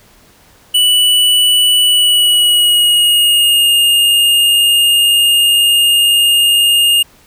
square tone with pitch glide, 2960 to 2833 Hz, F#7 to F7, 0 to +24 cents, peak -8 dBFS, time 0.74-7.03 s, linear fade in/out 10 ms, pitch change -76 cents, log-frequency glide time 1.84-3.72 s, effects pink hiss -46 dBFS RMS until 7.26 s

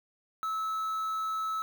triangle tone with quantisation, 1300 Hz, E6, 24 cents flat, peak -28 dBFS, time 0.43-1.62 s, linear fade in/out 0 ms, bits 8, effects none

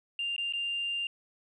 sine tone with dropouts, 2794 Hz, F7, in tune, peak -29 dBFS, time 0.19-1.07 s, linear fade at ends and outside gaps 2 ms, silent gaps 0.364-0.38 / 0.525-0.535 s, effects tanh soft clip ceiling -25 dBFS

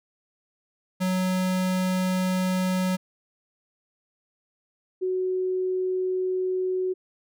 square / sine tone pair in turn, 185 / 370.8 Hz, F#3 / F#4, 0 / +4 cents, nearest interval octave, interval 1204 cents, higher second, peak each -23 dBFS, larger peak neither, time 1-2.97 / 5.01-6.94 s, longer first, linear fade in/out 20 ms, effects none

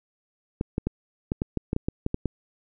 clicks, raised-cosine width 3 ms, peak -12 dBFS, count 12, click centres 0.611 / 0.781 / 0.87 / 1.319 / 1.419 / 1.573 / 1.731 / 1.764 / 1.885 / 2.064 / 2.144 / 2.257 s, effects none

